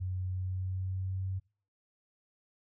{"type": "tone with pitch glide", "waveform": "sine", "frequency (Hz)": [92.3, 94.73], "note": ["F#2", "F#2"], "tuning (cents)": [-4, 41], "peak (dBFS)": -32, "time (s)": [0, 1.4], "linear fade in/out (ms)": 20, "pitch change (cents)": 45, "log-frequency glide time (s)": [0.29, 1.27], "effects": ["noise-tail reverb RT60 0.4 s tail -24 dB re dry"]}